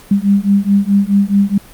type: beating tone pair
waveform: sine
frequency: 197.6 / 202.3 Hz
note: G3 / G#3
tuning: +14 / -45 cents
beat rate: 4.7 Hz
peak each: -12 dBFS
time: 0.11-1.58 s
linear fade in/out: 5 ms
effects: pink hiss -40 dBFS RMS until 1.73 s + Opus 48 kbps